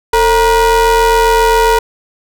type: ring-modulated tone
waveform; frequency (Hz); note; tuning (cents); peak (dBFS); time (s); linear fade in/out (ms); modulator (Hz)
square; 246.9; B3; 0; -5; 0.13-1.79; 5; 697
effects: none